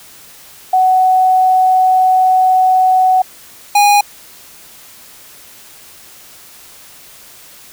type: tone pair in turn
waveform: sine / square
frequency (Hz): 746 / 820.3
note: F#5 / G#5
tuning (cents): +14 / -22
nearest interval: major second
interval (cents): 164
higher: second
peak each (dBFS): -7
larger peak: neither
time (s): 0.73-3.22 / 3.75-4.01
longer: first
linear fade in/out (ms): 5
effects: white hiss -39 dBFS RMS until 7.72 s